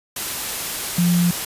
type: tone in noise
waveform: sine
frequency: 174.8 Hz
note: F3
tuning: 2 cents sharp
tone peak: -14 dBFS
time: 0.98-1.31 s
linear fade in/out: 5 ms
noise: white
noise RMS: -26 dBFS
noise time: 0.16-1.45 s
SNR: +9 dB
effects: resampled to 32000 Hz